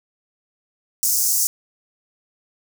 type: high-pass noise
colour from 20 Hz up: pink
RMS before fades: -19 dBFS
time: 1.03-1.47 s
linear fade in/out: 0 ms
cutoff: 5500 Hz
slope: 48 dB/octave
effects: none